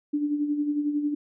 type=tone with tremolo; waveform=sine; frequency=293.7 Hz; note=D4; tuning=in tune; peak=-21 dBFS; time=0.13-1.15 s; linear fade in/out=10 ms; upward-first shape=sine; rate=11 Hz; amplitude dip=55%; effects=none